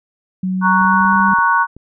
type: tone with pitch glide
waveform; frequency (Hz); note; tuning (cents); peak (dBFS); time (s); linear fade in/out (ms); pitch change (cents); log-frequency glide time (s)
sine; 186.2 to 195.57; F#3 to G3; +11 to -4; -16; 0.43-1.34; 5; +85; 0.56-1.17
type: chord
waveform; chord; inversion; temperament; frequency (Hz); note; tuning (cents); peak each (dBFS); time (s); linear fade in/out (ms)
sine; F# major; first; equal; 932.3 / 1108.7 / 1480; A#5 / C#6 / F#6; 0 / 0 / 0; -15; 0.61-1.67; 50
type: clicks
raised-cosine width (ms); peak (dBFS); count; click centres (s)
3; -24; 12; 0.815 / 0.851 / 0.941 / 1.01 / 1.052 / 1.13 / 1.161 / 1.202 / 1.285 / 1.319 / 1.387 / 1.766
effects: none